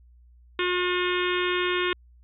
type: harmonic tone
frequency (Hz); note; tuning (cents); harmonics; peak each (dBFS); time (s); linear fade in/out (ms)
359.3; F4; +49; 1 / 3 / 4 / 5 / 6 / 7 / 8 / 9 / 10; -26 / -31 / -32 / -33 / -34 / -34 / -35 / -36 / -36; 0.59-1.93; 2
effects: added 60 Hz sine -51 dBFS peak until 2.23 s